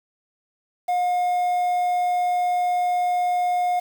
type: tone with quantisation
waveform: triangle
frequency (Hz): 716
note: F5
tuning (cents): +43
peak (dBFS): -17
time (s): 0.88-3.8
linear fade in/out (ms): 10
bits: 7
effects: none